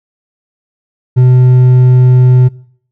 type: tone with hard clipping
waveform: triangle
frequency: 126.4 Hz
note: B2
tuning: 41 cents sharp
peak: -4 dBFS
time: 1.16-2.49 s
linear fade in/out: 20 ms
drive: 7 dB
effects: noise-tail reverb RT60 0.6 s tail -22 dB re dry